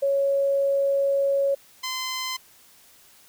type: tone pair in turn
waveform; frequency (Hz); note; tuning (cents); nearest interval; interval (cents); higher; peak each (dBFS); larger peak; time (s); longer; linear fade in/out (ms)
sine / 10% pulse; 554.4 / 1031.6; C#5 / C6; 0 / -25; major seventh; 1075; second; -19; neither; 0.02-1.55 / 1.83-2.37; first; 10
effects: white hiss -54 dBFS RMS until 3.28 s